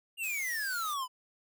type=exponential sweep; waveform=square; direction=down; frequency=2845 to 985 Hz; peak=-33 dBFS; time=0.17-1.08 s; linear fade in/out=50 ms
type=noise; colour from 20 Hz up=blue; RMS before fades=-44 dBFS; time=0.23-0.94 s; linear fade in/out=5 ms
effects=none